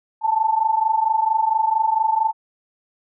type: tone pair together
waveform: sine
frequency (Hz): 866.6 / 891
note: A5 / A5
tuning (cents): -27 / +22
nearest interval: unison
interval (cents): 49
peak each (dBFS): -20 / -18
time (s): 0.21-2.33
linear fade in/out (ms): 50
effects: none